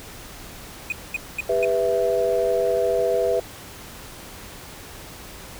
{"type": "tone bursts", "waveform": "triangle", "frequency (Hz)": 2489, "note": "D#7", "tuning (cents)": 0, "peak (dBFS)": -20, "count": 4, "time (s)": [0.9, 1.648], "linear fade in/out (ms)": 2, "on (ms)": 22, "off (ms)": 220}
{"type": "chord", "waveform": "sine", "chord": "E minor", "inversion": "first", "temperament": "equal with one note detuned", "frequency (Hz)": [400.2, 493.9, 659.3], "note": ["G4", "B4", "E5"], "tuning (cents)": [36, 0, 0], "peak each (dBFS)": [-24, -21, -22], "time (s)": [1.49, 3.4], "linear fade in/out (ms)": 5}
{"effects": ["tanh soft clip ceiling -9 dBFS", "pink hiss -40 dBFS RMS until 5.59 s"]}